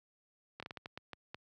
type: slowing click train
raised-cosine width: 0.3 ms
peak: -27 dBFS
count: 9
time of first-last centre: 0.6-1.345 s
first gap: 26 ms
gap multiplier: 1.35
effects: high-pass 80 Hz 12 dB/octave